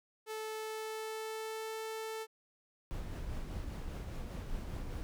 sawtooth tone with pitch glide, 436.4 to 441.7 Hz, A4 to A4, -14 to +7 cents, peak -35 dBFS, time 0.26-2.27 s, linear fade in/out 50 ms, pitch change +21 cents, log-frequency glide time 0.56-1.76 s
brown noise with tremolo, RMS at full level -39 dBFS, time 2.91-5.03 s, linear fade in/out 0 ms, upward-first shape triangle, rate 5 Hz, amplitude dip 35%
effects none

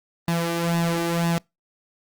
sawtooth tone with flanger, 168.9 Hz, E3, 42 cents sharp, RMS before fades -23 dBFS, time 0.28-1.38 s, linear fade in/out 0 ms, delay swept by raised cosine 1.1 to 2.6 ms, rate 2 Hz, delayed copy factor +0.65, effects noise-tail reverb RT60 0.2 s tail -25 dB re dry + Opus 32 kbps

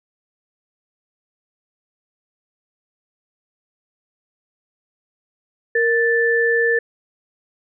sine tone pair together, 466.2 / 1760 Hz, A#4 / A6, 0 / 0 cents, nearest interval octave + major seventh, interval 2300 cents, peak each -17 dBFS, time 5.75-6.79 s, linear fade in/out 5 ms, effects none

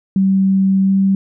sine tone with pitch glide, 192.5 to 193.95 Hz, G3 to G3, -31 to -18 cents, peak -10 dBFS, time 0.16-1.15 s, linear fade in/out 2 ms, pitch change +13 cents, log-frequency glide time 0.81-0.93 s, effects none

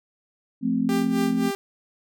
sine chord, F major, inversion none, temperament equal with one note detuned, 173.91 / 220 / 261.6 Hz, F3 / A3 / C4, -7 / 0 / 0 cents, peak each -29 / -24 / -23 dBFS, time 0.61-1.52 s, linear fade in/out 50 ms
sawtooth tone with tremolo, 396 Hz, G4, 18 cents sharp, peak -21 dBFS, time 0.89-1.55 s, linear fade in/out 0 ms, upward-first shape sine, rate 3.8 Hz, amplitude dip 80%
effects none

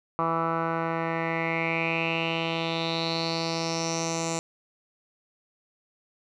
10% pulse tone with low-pass filter sweep, 164.81 Hz, E3, in tune, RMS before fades -28 dBFS, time 0.19-4.39 s, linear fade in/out 0 ms, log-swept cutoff 1200 to 7100 Hz, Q 6.1, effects none

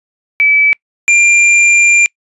sine / square tone pair in turn, 2300 / 2386 Hz, D7 / D7, -37 / +27 cents, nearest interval minor second, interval 64 cents, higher second, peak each -6 dBFS, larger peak neither, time 0.4-0.73 / 1.08-2.06 s, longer second, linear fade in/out 0 ms, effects noise-tail reverb RT60 0.1 s tail -26 dB re dry + resampled to 24000 Hz

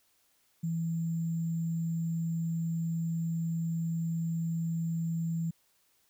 sine tone with sample-and-hold, 165.1 Hz, E3, 3 cents sharp, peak -29 dBFS, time 0.63-5.51 s, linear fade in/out 10 ms, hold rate 7350 Hz, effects white hiss -70 dBFS RMS until 6.09 s

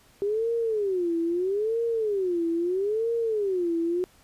sine tone with vibrato, 393.5 Hz, G4, 7 cents sharp, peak -23 dBFS, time 0.22-4.04 s, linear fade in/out 0 ms, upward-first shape sine, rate 0.77 Hz, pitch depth 290 cents each way, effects pink hiss -58 dBFS RMS until 4.23 s + resampled to 32000 Hz

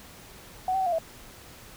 sine tone with pitch steps, 744 / 768 / 754 / 701 / 653 Hz, F#5 / G5 / F#5 / F5 / E5, +9 / -36 / +32 / +6 / -17 cents, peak -23 dBFS, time 0.68-0.985 s, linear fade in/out 2 ms, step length 61 ms, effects pink hiss -48 dBFS RMS until 1.76 s

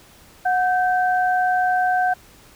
sine tone pair together, 733 / 1553.2 Hz, F#5 / G6, -16 / -16 cents, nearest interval octave + minor second, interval 1300 cents, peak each -17 / -23 dBFS, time 0.45-2.14 s, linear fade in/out 10 ms, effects pink hiss -49 dBFS RMS until 2.55 s

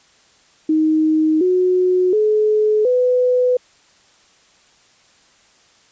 sine tone with pitch steps, 312.9 / 365.7 / 427.4 / 499.6 Hz, D#4 / F#4 / G#4 / B4, +10 / -20 / +50 / +20 cents, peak -12 dBFS, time 0.69-3.57 s, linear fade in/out 5 ms, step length 720 ms, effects white hiss -53 dBFS RMS until 5.91 s + resampled to 16000 Hz

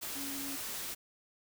sine tone in noise, 277.2 Hz, C#4, in tune, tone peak -42 dBFS, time 0.15-0.57 s, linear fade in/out 20 ms, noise white, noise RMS -40 dBFS, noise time 0.01-0.95 s, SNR -5 dB, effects none

